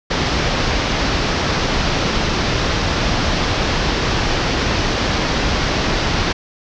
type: low-pass noise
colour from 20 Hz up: pink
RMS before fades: -18 dBFS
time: 0.1-6.33 s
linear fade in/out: 10 ms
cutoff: 5800 Hz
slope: 48 dB/octave
effects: none